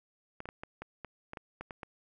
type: clicks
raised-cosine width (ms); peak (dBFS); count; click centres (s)
0.5; -26; 11; 0.404 / 0.456 / 0.489 / 0.635 / 0.82 / 1.047 / 1.334 / 1.372 / 1.61 / 1.708 / 1.832
effects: none